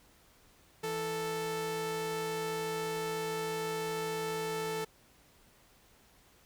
sawtooth tone pair together, 164.81 / 440.6 Hz, E3 / A4, 0 / +2 cents, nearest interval octave + perfect fourth, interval 1702 cents, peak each -38 / -30 dBFS, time 0.83-4.85 s, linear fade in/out 10 ms, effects pink hiss -63 dBFS RMS until 6.45 s

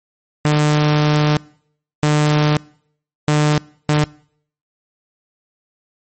sawtooth tone bursts at uneven times, 150 Hz, D3, 37 cents sharp, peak -8 dBFS, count 4, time 0.45-1.37 / 2.03-2.57 / 3.28-3.58 / 3.89-4.04 s, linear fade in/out 0 ms, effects noise-tail reverb RT60 0.6 s tail -23 dB re dry + MP3 32 kbps

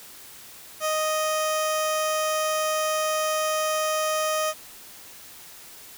15% pulse tone with notch filter, 622.3 Hz, D#5, in tune, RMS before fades -25 dBFS, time 0.8-4.54 s, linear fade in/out 50 ms, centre 2100 Hz, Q 1.8, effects white hiss -45 dBFS RMS until 5.97 s

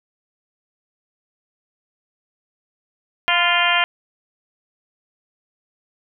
harmonic tone with a mistuned harmonic, 349.2 Hz, F4, in tune, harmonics 2 / 3 / 4 / 5 / 6 / 7 / 8 / 9, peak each -23 / -23 / -23 / -23 / -23 / -23 / -23 / -23 dBFS, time 3.28-3.84 s, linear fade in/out 0 ms, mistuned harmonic 3, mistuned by -33 cents, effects none

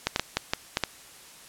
clicks, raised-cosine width 0.2 ms, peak -6 dBFS, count 7, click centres 0.07 / 0.161 / 0.196 / 0.37 / 0.535 / 0.771 / 0.837 s, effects white hiss -49 dBFS RMS until 1.48 s + low-pass 11000 Hz 12 dB/octave

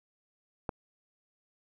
click, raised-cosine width 1 ms, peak -18 dBFS, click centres 0.692 s, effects 10-bit

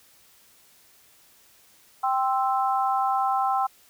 sine chord, C major, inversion second, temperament equal, 784 / 1046.5 / 1318.5 Hz, G5 / C6 / E6, 0 / 0 / 0 cents, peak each -23 / -27 / -28 dBFS, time 2.03-3.67 s, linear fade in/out 10 ms, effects white hiss -57 dBFS RMS until 3.89 s

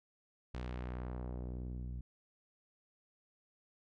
sawtooth tone with low-pass filter sweep, 61.74 Hz, B1, in tune, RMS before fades -42 dBFS, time 0.54-2.01 s, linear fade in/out 5 ms, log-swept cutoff 4700 to 140 Hz, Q 0.86, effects none

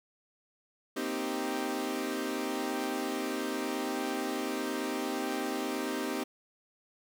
sawtooth chord, C minor seventh, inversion third, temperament equal, 233.1 / 261.6 / 311.1 / 392 Hz, Bb3 / C4 / Eb4 / G4, 0 / 0 / 0 / 0 cents, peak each -37 / -32 / -33 / -33 dBFS, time 0.96-6.24 s, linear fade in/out 10 ms, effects none

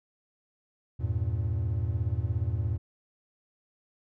triangle chord, E diminished, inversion none, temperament equal with one note detuned, 82.41 / 99.88 / 116.54 Hz, E2 / G2 / Bb2, 0 / +33 / 0 cents, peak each -29 dBFS, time 0.99-2.78 s, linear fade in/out 20 ms, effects none

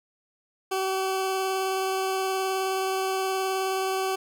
20% pulse tone with vibrato, 380.9 Hz, G4, 50 cents flat, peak -20 dBFS, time 0.71-4.16 s, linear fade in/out 10 ms, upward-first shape triangle, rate 19 Hz, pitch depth 11 cents each way, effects none

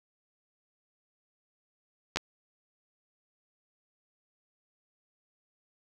clicks, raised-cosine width 0.2 ms, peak -12 dBFS, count 2, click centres 2.16 / 2.171 s, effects none

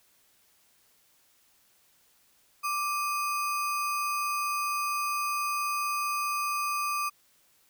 sine tone with sample-and-hold, 1174.7 Hz, D6, in tune, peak -27 dBFS, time 2.63-7.1 s, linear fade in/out 20 ms, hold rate 3675 Hz, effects white hiss -65 dBFS RMS until 7.69 s

